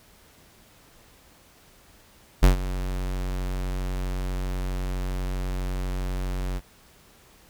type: tone with ADSR envelope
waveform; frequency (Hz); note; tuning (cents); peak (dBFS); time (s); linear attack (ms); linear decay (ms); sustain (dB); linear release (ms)
square; 46.13; F#1; -4; -11; 2.42-6.61; 19; 120; -16; 43
effects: pink hiss -55 dBFS RMS until 7.49 s